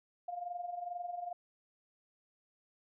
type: tone with amplitude modulation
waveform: sine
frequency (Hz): 705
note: F5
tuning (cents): +16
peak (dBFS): -35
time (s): 0.28-1.33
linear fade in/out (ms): 5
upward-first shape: sine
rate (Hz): 22.3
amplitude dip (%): 70
effects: none